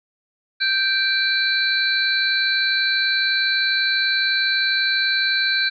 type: tone cluster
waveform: sine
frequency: 1566 / 2347 / 4024 / 4411 Hz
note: G6 / D7 / B7 / C#8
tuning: -2 / -2 / +32 / -9 cents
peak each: -20 / -27 / -21 / -28 dBFS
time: 0.6-5.7 s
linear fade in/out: 20 ms
effects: none